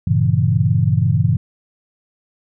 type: chord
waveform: sine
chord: G diminished seventh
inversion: none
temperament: equal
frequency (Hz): 98 / 116.54 / 138.59 / 164.81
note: G2 / Bb2 / Db3 / Fb3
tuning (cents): 0 / 0 / 0 / 0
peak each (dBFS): -18 / -17 / -18 / -19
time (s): 0.07-1.37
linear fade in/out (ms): 5
effects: none